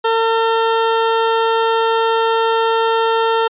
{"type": "tone", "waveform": "20% pulse", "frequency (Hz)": 452.8, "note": "A4", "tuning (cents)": 50, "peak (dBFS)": -8, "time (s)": [0.04, 3.48], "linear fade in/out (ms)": 10, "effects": ["resampled to 8000 Hz"]}